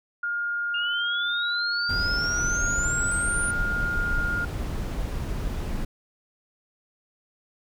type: tone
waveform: sine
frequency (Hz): 1416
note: F6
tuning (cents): +23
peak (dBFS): -25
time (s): 0.23-4.45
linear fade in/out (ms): 5
type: exponential sweep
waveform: sine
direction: up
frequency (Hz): 2794 to 9630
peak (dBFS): -28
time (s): 0.74-3.51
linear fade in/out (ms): 5
type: noise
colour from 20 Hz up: brown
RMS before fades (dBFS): -29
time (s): 1.89-5.85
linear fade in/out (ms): 5
effects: none